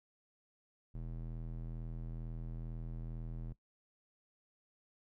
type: tone with band-pass filter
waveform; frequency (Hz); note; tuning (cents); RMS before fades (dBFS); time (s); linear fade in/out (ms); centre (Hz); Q
square; 41.1; E1; -4; -43; 0.94-3.53; 10; 110; 0.78
effects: noise-tail reverb RT60 0.1 s tail -18 dB re dry